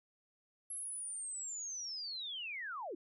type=linear sweep; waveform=sine; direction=down; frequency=11175 to 292.7 Hz; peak=-40 dBFS; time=0.7-2.95 s; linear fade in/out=5 ms; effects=none